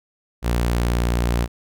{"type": "tone", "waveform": "sawtooth", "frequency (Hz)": 59.2, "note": "A#1", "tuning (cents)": 27, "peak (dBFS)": -14, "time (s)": [0.42, 1.48], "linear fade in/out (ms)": 50, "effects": []}